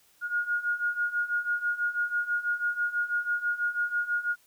sine beating tone pair, 1429 / 1435.1 Hz, F6 / F6, +39 / +47 cents, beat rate 6.1 Hz, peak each -31 / -28 dBFS, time 0.21-4.36 s, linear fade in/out 50 ms, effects white hiss -63 dBFS RMS until 4.46 s

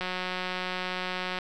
click train, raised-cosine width 0.3 ms, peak -16 dBFS, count 253, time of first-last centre 0.01-1.387 s, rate 183 Hz, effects none

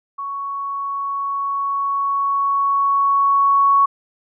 sine tone with level ramp, 1113 Hz, C#6, 7 cents sharp, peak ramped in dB -24 to -10 dBFS, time 0.18-3.86 s, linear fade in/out 10 ms, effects none

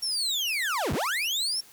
35% pulse linear two-way sweep, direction down then up, 5588 to 50.9 to 5588 Hz, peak -24 dBFS, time 0.02-1.61 s, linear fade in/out 10 ms, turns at 0.93 s, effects white hiss -53 dBFS RMS until 1.72 s

